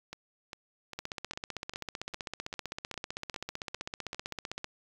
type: two click trains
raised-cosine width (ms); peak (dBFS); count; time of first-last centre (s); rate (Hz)
0.2; -24 / -19; 11 / 58; 0.13-4.146 / 0.99-4.644; 2.49 / 15.6
effects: 8-bit